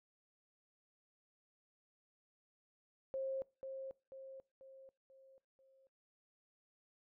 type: tone with echo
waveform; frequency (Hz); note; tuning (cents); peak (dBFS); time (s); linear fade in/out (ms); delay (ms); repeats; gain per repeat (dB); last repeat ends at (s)
sine; 534; C5; +35; -37; 3.14-3.42; 0; 490; 5; -6; 5.87
effects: noise-tail reverb RT60 0.3 s tail -23 dB re dry